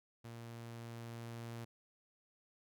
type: tone with level ramp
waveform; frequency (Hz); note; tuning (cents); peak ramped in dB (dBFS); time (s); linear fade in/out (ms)
sawtooth; 116.54; A#2; 0; -44 to -40; 0.24-1.65; 10
effects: none